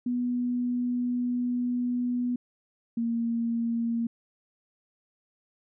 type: tone pair in turn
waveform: sine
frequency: 245.3 / 232.1 Hz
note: B3 / A#3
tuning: -12 / -7 cents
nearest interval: minor second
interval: 95 cents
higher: first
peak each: -25 dBFS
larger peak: neither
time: 0.06-2.36 / 2.97-4.07 s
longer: first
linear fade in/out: 5 ms
effects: none